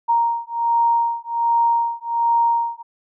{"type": "beating tone pair", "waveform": "sine", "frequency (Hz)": [932.3, 933.6], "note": ["A#5", "A#5"], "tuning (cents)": [0, 2], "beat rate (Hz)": 1.3, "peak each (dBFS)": -19, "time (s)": [0.08, 2.83], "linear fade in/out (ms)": 20, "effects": []}